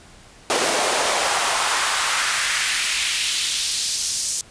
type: noise with high-pass filter sweep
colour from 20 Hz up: pink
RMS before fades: -21 dBFS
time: 0.5-4.41 s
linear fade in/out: 0 ms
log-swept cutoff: 420 to 6400 Hz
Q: 1.5
effects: pink hiss -47 dBFS RMS until 4.5 s + resampled to 22050 Hz